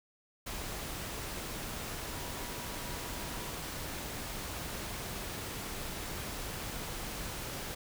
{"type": "tone in noise", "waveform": "sine", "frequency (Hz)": 966, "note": "B5", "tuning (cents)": -39, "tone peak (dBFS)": -51, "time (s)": [2.06, 3.52], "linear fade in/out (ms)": 10, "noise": "pink", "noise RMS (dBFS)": -40, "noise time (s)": [0.46, 7.75], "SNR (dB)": -14, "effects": []}